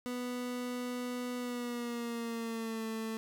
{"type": "tone with pitch glide", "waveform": "30% pulse", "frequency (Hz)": [246.9, 222.5], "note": ["B3", "A3"], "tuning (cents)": [0, 20], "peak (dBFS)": -33, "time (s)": [0.06, 3.17], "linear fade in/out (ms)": 0, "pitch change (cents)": -180, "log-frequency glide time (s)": [1.37, 2.85], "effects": []}